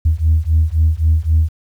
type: beating tone pair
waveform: sine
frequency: 77.7 / 81.5 Hz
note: D#2 / E2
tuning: -2 / -19 cents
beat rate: 3.8 Hz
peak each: -13 dBFS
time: 0.05-1.49 s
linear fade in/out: 10 ms
effects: tanh soft clip ceiling -5 dBFS + 8-bit